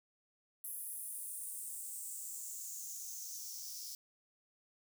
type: noise with high-pass filter sweep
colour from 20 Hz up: blue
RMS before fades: -45 dBFS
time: 0.64-3.95 s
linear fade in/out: 2 ms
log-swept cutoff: 11000 to 5200 Hz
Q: 4.7
effects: none